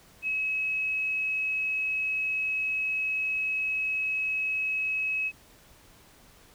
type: tone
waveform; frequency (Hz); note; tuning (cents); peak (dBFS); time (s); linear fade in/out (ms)
sine; 2565; E7; -48; -26; 0.22-5.32; 50
effects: pink hiss -56 dBFS RMS until 6.54 s